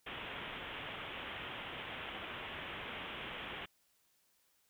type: low-pass noise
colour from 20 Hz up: white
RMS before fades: -45 dBFS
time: 0.06-3.66 s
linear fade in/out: 10 ms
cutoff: 3400 Hz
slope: 96 dB/octave
effects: white hiss -74 dBFS RMS until 4.69 s